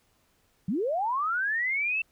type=linear sweep; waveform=sine; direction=up; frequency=159.8 to 2689 Hz; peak=-25 dBFS; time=0.68-2.02 s; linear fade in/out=5 ms; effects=pink hiss -68 dBFS RMS until 2.11 s